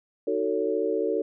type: chord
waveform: sine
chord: D# half-diminished seventh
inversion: none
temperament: just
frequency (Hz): 311.1 / 373.4 / 448 / 560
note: D#4 / F#4 / A4 / C#5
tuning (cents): 0 / +16 / +31 / +18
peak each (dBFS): -31 / -29 / -26 / -31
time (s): 0.27-1.22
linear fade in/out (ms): 5
effects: none